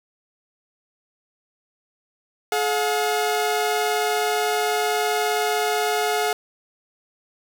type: tone pair together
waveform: sawtooth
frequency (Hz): 426.1 / 716.6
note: G#4 / F5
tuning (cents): +44 / +44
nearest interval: major sixth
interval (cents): 900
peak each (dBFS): -19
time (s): 2.52-6.33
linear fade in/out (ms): 2
effects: none